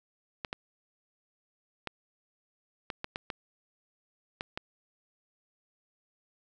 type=clicks; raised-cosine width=0.3 ms; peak=-18 dBFS; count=9; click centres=0.448 / 0.529 / 1.873 / 2.902 / 3.044 / 3.159 / 3.302 / 4.409 / 4.575 s; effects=none